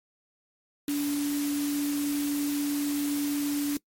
sine tone in noise, 288.7 Hz, D4, 30 cents flat, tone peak -25 dBFS, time 0.88-3.77 s, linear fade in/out 2 ms, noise white, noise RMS -37 dBFS, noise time 0.88-3.77 s, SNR +9 dB, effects noise-tail reverb RT60 0.1 s tail -22 dB re dry + MP3 64 kbps

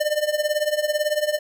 square tone with tremolo, 601 Hz, D5, 40 cents sharp, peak -17 dBFS, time 0-1.39 s, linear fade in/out 10 ms, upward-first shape triangle, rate 18 Hz, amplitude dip 90%, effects none

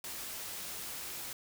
white noise, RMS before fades -42 dBFS, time 0.04-1.33 s, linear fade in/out 2 ms, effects none

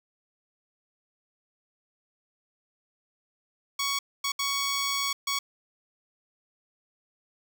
10% pulse tone bursts at uneven times, 1117 Hz, C#6, 13 cents sharp, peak -18 dBFS, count 4, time 3.79-3.99 / 4.24-4.32 / 4.39-5.13 / 5.27-5.39 s, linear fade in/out 5 ms, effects none

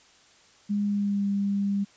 sine tone with pitch glide, 204.6 to 199.93 Hz, G#3 to G3, -26 to +34 cents, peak -23 dBFS, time 0.69-1.85 s, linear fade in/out 20 ms, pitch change -40 cents, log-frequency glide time 0.84-1.27 s, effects white hiss -57 dBFS RMS until 1.96 s + resampled to 16000 Hz

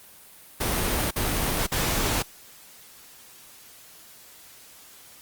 pink noise bursts, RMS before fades -25 dBFS, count 3, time 0.6-2.226 s, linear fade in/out 10 ms, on 510 ms, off 48 ms, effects white hiss -49 dBFS RMS until 5.21 s + Opus 32 kbps

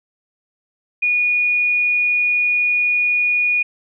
sine tone, 2452 Hz, D#7, 26 cents flat, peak -14 dBFS, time 1.02-3.63 s, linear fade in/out 10 ms, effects none

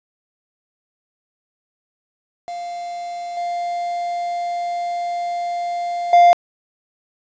triangle tone with level steps, 698.5 Hz, F5, in tune, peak -24 / -19 / -5 dBFS, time 2.48-6.33 s, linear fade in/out 0 ms, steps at 3.37 / 6.13 s, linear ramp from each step 2 ms, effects resampled to 16000 Hz + 7-bit

